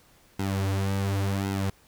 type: tone with flanger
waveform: sawtooth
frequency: 97.8 Hz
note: G2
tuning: 4 cents flat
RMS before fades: -27 dBFS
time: 0.39-1.7 s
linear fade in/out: 5 ms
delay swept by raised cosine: 1.7 to 7.4 ms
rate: 0.91 Hz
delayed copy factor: -0.85
effects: pink hiss -59 dBFS RMS until 1.87 s